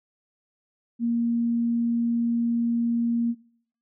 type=tone; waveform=sine; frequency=234.3 Hz; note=A#3; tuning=9 cents sharp; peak=-21 dBFS; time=0.99-3.35 s; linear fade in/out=50 ms; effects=noise-tail reverb RT60 0.6 s tail -20 dB re dry